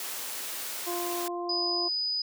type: high-pass noise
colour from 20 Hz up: white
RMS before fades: -36 dBFS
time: 0-1.28 s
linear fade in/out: 2 ms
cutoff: 320 Hz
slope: 12 dB/octave
type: harmonic tone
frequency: 349.2 Hz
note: F4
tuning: in tune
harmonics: 1 / 2 / 3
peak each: -33 / -36 / -38 dBFS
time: 0.86-1.89 s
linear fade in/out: 20 ms
type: tone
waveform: sine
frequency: 4978 Hz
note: D#8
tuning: in tune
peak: -27 dBFS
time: 1.49-2.22 s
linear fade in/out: 5 ms
effects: none